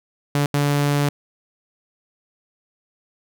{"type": "tone bursts at uneven times", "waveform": "sawtooth", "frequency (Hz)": 144.1, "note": "D3", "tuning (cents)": -33, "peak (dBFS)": -13, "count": 2, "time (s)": [[0.35, 0.46], [0.54, 1.09]], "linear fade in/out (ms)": 2, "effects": []}